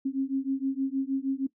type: beating tone pair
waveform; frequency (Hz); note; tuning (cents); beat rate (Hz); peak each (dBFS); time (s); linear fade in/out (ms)
sine; 266.3 / 272.7; C4 / C#4; +31 / -28; 6.4; -29; 0.05-1.47; 10
effects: noise-tail reverb RT60 0.1 s tail -18 dB re dry

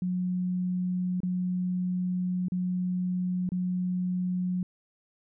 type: tone with dropouts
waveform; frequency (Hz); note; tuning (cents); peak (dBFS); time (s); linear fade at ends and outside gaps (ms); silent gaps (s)
sine; 181.4; F#3; -34; -26; 0.02-4.63; 2; 1.204-1.232 / 2.484-2.52 / 3.491-3.519
effects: none

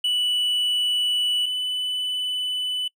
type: tone pair in turn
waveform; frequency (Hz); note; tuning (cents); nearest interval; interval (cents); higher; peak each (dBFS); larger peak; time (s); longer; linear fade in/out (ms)
triangle; 2960 / 2993; F#7 / F#7; 0 / +19; unison; 19; second; -18 / -22; first; 0.04-1.46 / 1.46-2.88; neither; 5
effects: noise-tail reverb RT60 0.1 s tail -24 dB re dry

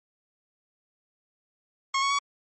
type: tone with pitch steps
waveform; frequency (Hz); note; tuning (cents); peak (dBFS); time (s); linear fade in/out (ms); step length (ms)
sawtooth; 1088 / 1110 / 1126; C#6 / C#6 / C#6; -33 / +2 / +27; -19; 1.94-2.189; 5; 83
effects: MP3 32 kbps

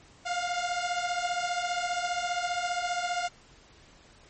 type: beating tone pair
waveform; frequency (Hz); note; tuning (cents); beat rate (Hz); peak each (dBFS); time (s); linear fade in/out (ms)
sawtooth; 698.5 / 713.5; F5 / F5; 0 / +37; 15; -28 / -27; 0.25-3.29; 20
effects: pink hiss -56 dBFS RMS until 4.29 s + MP3 32 kbps

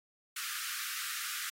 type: high-pass noise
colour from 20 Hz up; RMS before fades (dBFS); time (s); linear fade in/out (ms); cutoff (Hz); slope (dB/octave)
pink; -39; 0.36-1.5; 5; 1200; 96
effects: AAC 48 kbps

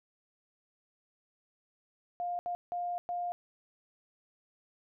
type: tone bursts at uneven times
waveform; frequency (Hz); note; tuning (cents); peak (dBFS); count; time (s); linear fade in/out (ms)
sine; 705; F5; +16; -32; 4; 2.2-2.39 / 2.46-2.55 / 2.72-2.98 / 3.09-3.32; 0
effects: none

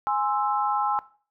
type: chord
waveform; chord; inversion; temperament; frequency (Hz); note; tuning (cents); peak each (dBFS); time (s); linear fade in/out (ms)
sine; Ab augmented; none; equal; 830.6 / 1046.5 / 1318.5; Ab5 / C6 / E6; 0 / 0 / 0; -24 / -28 / -28; 0.07-0.99; 0
effects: noise-tail reverb RT60 0.4 s tail -18 dB re dry

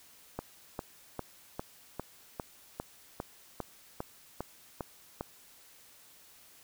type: click train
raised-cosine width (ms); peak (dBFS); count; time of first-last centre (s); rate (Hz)
1; -21; 13; 0.39-5.209; 2.49
effects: white hiss -58 dBFS RMS until 6.63 s

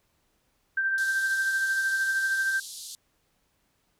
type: tone with tremolo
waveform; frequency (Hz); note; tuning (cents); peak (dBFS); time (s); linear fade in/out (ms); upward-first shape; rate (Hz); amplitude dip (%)
sine; 1568; G6; 0; -22; 0.77-2.6; 5; sine; 13; 35
type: band-pass noise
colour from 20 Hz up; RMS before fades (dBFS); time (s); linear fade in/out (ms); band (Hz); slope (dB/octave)
pink; -41; 0.98-2.95; 0; 3600 to 12000; 48
effects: pink hiss -71 dBFS RMS until 3.99 s

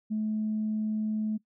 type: tone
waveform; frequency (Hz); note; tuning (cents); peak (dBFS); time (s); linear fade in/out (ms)
sine; 215.6; A3; -35; -26; 0.1-1.38; 20
effects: noise-tail reverb RT60 0.1 s tail -20 dB re dry + tanh soft clip ceiling -22 dBFS

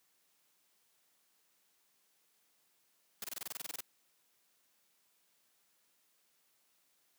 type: noise bursts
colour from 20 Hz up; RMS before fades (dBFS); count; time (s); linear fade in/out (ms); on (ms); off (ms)
white; -41; 13; 3.22-3.806; 2; 22; 25
effects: white hiss -74 dBFS RMS until 7.18 s + high-pass 150 Hz 12 dB/octave

